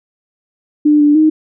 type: tone with pitch steps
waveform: sine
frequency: 298.5 / 293.9 / 311.2 Hz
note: D4 / D4 / D#4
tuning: +28 / +1 / 0 cents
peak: -6 dBFS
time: 0.85-1.3 s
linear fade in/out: 10 ms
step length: 150 ms
effects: none